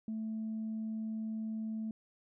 sine tone, 220 Hz, A3, in tune, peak -34 dBFS, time 0.08-1.91 s, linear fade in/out 2 ms, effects tanh soft clip ceiling -32 dBFS

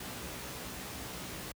pink noise with comb filter, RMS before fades -42 dBFS, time 0-1.52 s, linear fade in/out 5 ms, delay 16 ms, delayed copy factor +0.6, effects high-pass 60 Hz 12 dB/octave

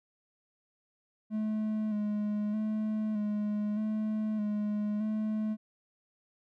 triangle tone with vibrato, 212.3 Hz, G#3, 38 cents sharp, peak -27 dBFS, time 1.3-5.57 s, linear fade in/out 50 ms, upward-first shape square, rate 0.81 Hz, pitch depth 26 cents each way, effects none

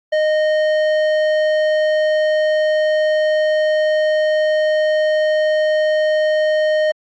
triangle tone with tanh clipping, 617 Hz, D#5, 15 cents flat, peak -15 dBFS, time 0.12-6.92 s, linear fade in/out 10 ms, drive 16 dB, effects AAC 64 kbps

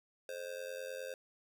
square tone with amplitude modulation, 524 Hz, C5, 2 cents sharp, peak -38 dBFS, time 0.29-1.14 s, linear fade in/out 2 ms, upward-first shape sine, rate 89.8 Hz, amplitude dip 85%, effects none

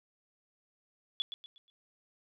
sine tone with echo, 3426 Hz, A7, 47 cents flat, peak -29 dBFS, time 1.2-1.22 s, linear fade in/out 0 ms, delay 120 ms, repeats 4, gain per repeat -9 dB, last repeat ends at 1.7 s, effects none

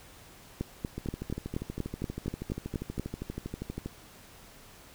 two click trains, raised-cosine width 3 ms, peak -18 / -22 dBFS, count 11 / 37, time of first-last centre 0.61-2.997 / 0.98-3.86 s, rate 4.19 / 12.5 Hz, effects pink hiss -53 dBFS RMS until 4.94 s

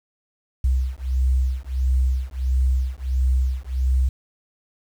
sine beating tone pair, 63.7 / 65.2 Hz, C2 / C2, -46 / -5 cents, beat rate 1.5 Hz, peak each -21 dBFS, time 0.64-4.09 s, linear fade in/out 5 ms, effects 8-bit

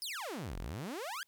sawtooth exponential two-way sweep, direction down then up, 5310 to 36.71 to 1698 Hz, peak -35 dBFS, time 0.02-1.23 s, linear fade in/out 0 ms, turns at 0.58 s, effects white hiss -75 dBFS RMS until 1.27 s

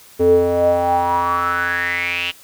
square tone with band-pass filter sweep, 87.4 Hz, F2, 2 cents sharp, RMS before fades -17 dBFS, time 0.19-2.32 s, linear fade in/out 20 ms, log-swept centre 390 to 2900 Hz, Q 8.2, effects white hiss -45 dBFS RMS until 2.43 s

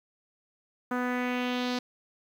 sawtooth tone with low-pass filter sweep, 248.2 Hz, B3, 9 cents sharp, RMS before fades -30 dBFS, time 0.91-1.79 s, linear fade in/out 5 ms, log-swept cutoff 1400 to 4700 Hz, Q 2.5, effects 9-bit

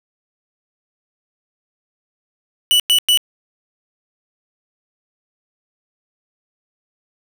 45% pulse tone bursts, 2960 Hz, F#7, in tune, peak -10 dBFS, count 3, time 2.71-3.174 s, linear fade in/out 0 ms, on 88 ms, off 100 ms, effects none

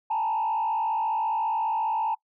sine tone with frequency modulation, 886 Hz, A5, 12 cents sharp, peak -22 dBFS, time 0.1-2.15 s, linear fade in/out 10 ms, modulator 54.7 Hz, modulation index 0.95, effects noise-tail reverb RT60 0.1 s tail -23 dB re dry + tanh soft clip ceiling -20 dBFS

